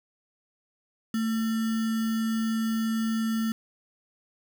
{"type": "tone with sample-and-hold", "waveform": "sine", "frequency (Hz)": 223.5, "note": "A3", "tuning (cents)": 27, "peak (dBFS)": -24, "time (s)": [1.14, 3.52], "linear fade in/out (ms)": 2, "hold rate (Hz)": 1575, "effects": []}